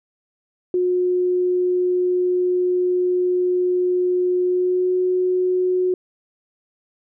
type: tone with pitch glide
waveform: sine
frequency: 361.4 to 366 Hz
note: F#4 to F#4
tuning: -41 to -19 cents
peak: -16 dBFS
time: 0.74-5.94 s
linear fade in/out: 2 ms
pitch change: +22 cents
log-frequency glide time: 4.44-4.93 s
effects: none